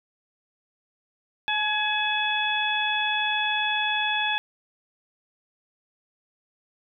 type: harmonic tone with a mistuned harmonic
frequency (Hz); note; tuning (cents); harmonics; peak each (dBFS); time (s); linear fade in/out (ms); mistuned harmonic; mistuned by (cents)
853; G#5; +46; 1 / 2 / 3 / 4; -28 / -28 / -28 / -28; 1.48-4.38; 0; 2; -32
effects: none